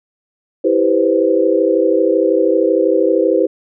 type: chord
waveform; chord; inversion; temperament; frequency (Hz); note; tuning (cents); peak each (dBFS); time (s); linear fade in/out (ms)
sine; C major seventh; first; just; 327 / 392.4 / 490.5 / 523.3; E4 / G4 / B4 / C5; -14 / +2 / -12 / 0; -16; 0.64-3.47; 10
effects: none